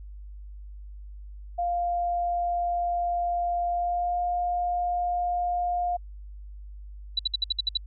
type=tone with pitch glide; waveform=sine; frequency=699 to 707.5 Hz; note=F5 to F5; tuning=+1 to +22 cents; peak=-24 dBFS; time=1.58-5.97 s; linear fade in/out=10 ms; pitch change=+21 cents; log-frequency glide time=3.68-4.2 s
type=tone bursts; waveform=sine; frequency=3951 Hz; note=B7; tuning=in tune; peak=-21 dBFS; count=8; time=7.17-7.773 s; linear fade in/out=5 ms; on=22 ms; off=61 ms
effects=added 50 Hz sine -39 dBFS peak until 7.86 s